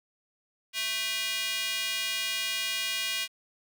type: tone with high-pass filter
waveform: square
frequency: 220 Hz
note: A3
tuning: in tune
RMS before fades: -31 dBFS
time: 0.73-3.28 s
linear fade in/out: 50 ms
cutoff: 2700 Hz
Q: 2
effects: none